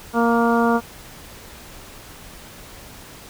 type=harmonic tone with a mistuned harmonic; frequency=233.1 Hz; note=A#3; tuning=in tune; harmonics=1 / 2 / 3 / 4 / 5 / 6; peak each=-18 / -21 / -23 / -24 / -25 / -26 dBFS; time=0.13-0.81 s; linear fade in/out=50 ms; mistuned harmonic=6; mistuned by=+16 cents; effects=pink hiss -41 dBFS RMS until 3.29 s